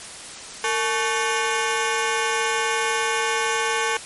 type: ring-modulated tone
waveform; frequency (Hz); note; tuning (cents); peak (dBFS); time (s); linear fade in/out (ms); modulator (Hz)
15% pulse; 659.3; E5; 0; -11; 0.64-3.97; 2; 203
effects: white hiss -37 dBFS RMS until 4.05 s + MP3 48 kbps